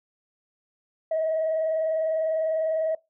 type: tone with vibrato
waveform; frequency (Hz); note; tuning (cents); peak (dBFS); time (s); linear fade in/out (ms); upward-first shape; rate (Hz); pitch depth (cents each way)
sine; 638; D#5; +43; -21; 1.11-2.95; 5; sine; 20; 42
effects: noise-tail reverb RT60 0.2 s tail -20 dB re dry + tanh soft clip ceiling -19 dBFS